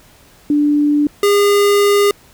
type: tone pair in turn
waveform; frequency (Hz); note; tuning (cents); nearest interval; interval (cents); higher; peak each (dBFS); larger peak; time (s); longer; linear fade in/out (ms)
sine / square; 293.7 / 406.6; D4 / G#4; 0 / -37; tritone; 563; second; -10; neither; 0.5-1.07 / 1.23-2.11; second; 2
effects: pink hiss -47 dBFS RMS until 2.33 s